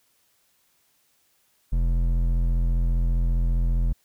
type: tone with hard clipping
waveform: sine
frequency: 42.5 Hz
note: F1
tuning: 46 cents flat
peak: -21 dBFS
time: 1.72-3.93 s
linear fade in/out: 10 ms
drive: 9 dB
effects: white hiss -66 dBFS RMS until 4.04 s